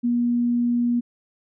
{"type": "tone", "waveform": "sine", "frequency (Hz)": 240, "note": "B3", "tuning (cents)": -49, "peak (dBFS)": -18, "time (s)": [0.03, 1.01], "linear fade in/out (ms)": 20, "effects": []}